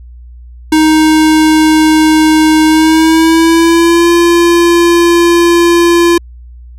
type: tone with pitch glide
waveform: square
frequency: 312.5 to 342.8 Hz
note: D#4 to F4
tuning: +8 to -32 cents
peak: -5 dBFS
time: 0.72-6.18 s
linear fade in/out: 5 ms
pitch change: +160 cents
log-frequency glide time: 2.66-4.1 s
effects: added 60 Hz sine -29 dBFS peak until 6.78 s + low-pass 12000 Hz 12 dB/octave